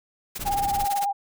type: noise with tremolo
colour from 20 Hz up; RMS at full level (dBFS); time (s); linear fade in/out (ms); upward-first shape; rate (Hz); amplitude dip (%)
white; -31; 0.35-1.06; 10; sine; 18; 95
type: noise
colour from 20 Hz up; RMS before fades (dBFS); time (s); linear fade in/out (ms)
brown; -35; 0.39-0.85; 2
type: tone with vibrato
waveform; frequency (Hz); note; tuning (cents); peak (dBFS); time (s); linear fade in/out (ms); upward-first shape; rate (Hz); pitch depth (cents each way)
sine; 804; G5; +44; -22; 0.45-1.13; 20; square; 18; 29
effects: none